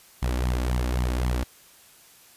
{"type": "tone with flanger", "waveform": "sawtooth", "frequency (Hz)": 61.74, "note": "B1", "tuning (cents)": 0, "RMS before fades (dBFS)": -25, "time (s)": [0.22, 1.44], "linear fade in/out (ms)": 10, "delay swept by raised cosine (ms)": [0.93, 3.63], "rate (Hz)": 3.8, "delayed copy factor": 0.65, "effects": ["white hiss -53 dBFS RMS until 2.36 s", "resampled to 32000 Hz"]}